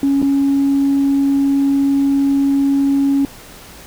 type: tone with dropouts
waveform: sine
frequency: 277.2 Hz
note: C#4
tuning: in tune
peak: -10 dBFS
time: 0.03-3.25 s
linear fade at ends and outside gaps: 1 ms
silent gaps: 0.218-0.226 s
effects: tanh soft clip ceiling -8 dBFS + pink hiss -38 dBFS RMS until 3.86 s